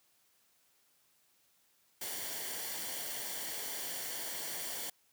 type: noise with comb filter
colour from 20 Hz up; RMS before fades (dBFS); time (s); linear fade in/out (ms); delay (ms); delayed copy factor
white; -40; 2.01-4.9; 5; 0.78; -0.55
effects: white hiss -71 dBFS RMS until 5.12 s + high-pass 80 Hz 12 dB/octave

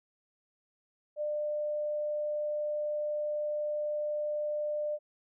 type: tone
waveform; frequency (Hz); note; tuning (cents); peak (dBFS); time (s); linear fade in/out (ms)
sine; 598; D5; +31; -30; 1.16-4.99; 50
effects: none

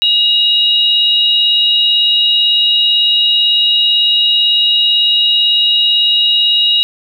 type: tone pair together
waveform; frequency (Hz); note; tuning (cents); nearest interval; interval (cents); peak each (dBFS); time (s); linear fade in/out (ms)
sine; 2862 / 3820; F7 / A#7; +42 / +42; perfect fourth; 500; -11; 0.02-6.83; 0
effects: 7-bit

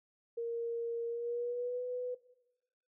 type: tone with pitch glide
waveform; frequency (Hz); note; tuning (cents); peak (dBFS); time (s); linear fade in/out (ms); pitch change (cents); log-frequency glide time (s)
sine; 466.2 to 496.8; A#4 to B4; 0 to +10; -34; 0.37-2.15; 10; +110; 1.07-1.82
effects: noise-tail reverb RT60 1.0 s tail -17 dB re dry

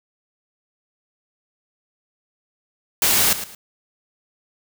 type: noise with echo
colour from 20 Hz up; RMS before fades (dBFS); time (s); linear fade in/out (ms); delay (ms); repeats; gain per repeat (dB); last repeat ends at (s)
white; -17; 3.02-3.33; 2; 110; 2; -12; 3.55
effects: none

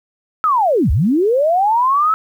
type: linear two-way sweep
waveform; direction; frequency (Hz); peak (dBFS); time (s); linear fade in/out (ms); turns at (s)
sine; down then up; 1318.5 to 55 to 1318.5; -11; 0.44-2.14; 0; 0.91
effects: 8-bit

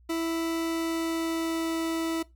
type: tone with pitch glide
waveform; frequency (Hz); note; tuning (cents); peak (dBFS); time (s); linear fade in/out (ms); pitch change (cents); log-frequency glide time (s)
40% pulse; 329.6 to 327.5; E4 to E4; 0 to -11; -26; 0.09-2.23; 10; -11; 0.55-1.73
effects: noise-tail reverb RT60 0.2 s tail -20 dB re dry + added 60 Hz sine -54 dBFS peak until 2.35 s

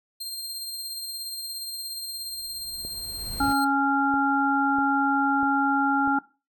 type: tone with tremolo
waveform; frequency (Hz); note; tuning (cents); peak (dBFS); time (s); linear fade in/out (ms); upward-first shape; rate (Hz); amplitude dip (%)
sawtooth; 4186; C8; 0; -28; 0.2-3.65; 10; sine; 17; 30
type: noise with exponential growth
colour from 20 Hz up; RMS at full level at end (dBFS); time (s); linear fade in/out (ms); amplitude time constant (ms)
brown; -32; 1.92-3.53; 2; 350
type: click train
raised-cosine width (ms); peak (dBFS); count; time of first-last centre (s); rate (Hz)
2; -26; 6; 2.85-6.076; 1.55
type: harmonic tone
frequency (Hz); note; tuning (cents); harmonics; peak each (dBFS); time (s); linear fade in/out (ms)
277.2; C#4; 0; 1 / 3 / 5; -24 / -24 / -24; 3.4-6.19; 5
effects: noise-tail reverb RT60 0.3 s tail -19 dB re dry

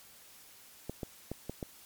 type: clicks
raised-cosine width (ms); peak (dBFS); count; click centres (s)
2; -23; 5; 0.896 / 1.032 / 1.316 / 1.496 / 1.628
effects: white hiss -56 dBFS RMS until 1.85 s + MP3 96 kbps

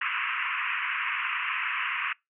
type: band-pass noise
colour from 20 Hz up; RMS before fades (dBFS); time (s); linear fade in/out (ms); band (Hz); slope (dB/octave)
white; -30; 0.01-2.13; 5; 1000 to 2800; 96
effects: noise-tail reverb RT60 0.2 s tail -25 dB re dry

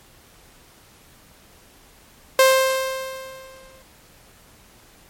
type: tone with exponential decay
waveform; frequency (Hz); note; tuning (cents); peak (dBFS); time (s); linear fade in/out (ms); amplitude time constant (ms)
sawtooth; 527; C5; +12; -6; 2.39-3.82; 2; 310
effects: pink hiss -51 dBFS RMS until 5.09 s + MP3 64 kbps

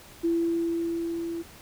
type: tone with level ramp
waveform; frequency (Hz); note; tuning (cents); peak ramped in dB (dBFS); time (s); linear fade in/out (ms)
sine; 335.5; E4; +31; -21 to -30; 0.23-1.43; 20
effects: pink hiss -49 dBFS RMS until 1.61 s

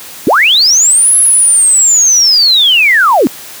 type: linear two-way sweep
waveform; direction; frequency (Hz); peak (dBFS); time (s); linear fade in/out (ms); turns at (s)
sine; up then down; 213.5 to 11010 to 213.5; -4; 0.27-3.27; 0; 1.16
effects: white hiss -29 dBFS RMS until 3.6 s + high-pass 100 Hz 12 dB/octave

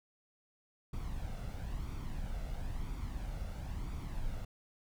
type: noise with flanger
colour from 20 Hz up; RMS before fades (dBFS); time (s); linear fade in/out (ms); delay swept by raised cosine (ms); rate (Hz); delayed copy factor
brown; -39; 0.93-4.45; 5; 0.86 to 1.47; 1; +0.5
effects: none

